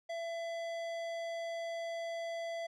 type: tone with tanh clipping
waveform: sine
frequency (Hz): 670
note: E5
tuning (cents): +28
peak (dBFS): -39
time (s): 0.09-2.67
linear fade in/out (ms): 10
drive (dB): 16
effects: none